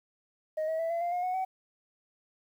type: tone with pitch steps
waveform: sine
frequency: 624 / 641.2 / 658.8 / 676.9 / 695.6 / 714.7 / 734.4 / 754.6 Hz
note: D#5 / E5 / E5 / E5 / F5 / F5 / F#5 / F#5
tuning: +5 / -48 / -1 / +46 / -7 / +40 / -13 / +34 cents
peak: -26 dBFS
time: 0.57-1.45 s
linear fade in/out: 10 ms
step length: 110 ms
effects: tanh soft clip ceiling -27 dBFS + 10-bit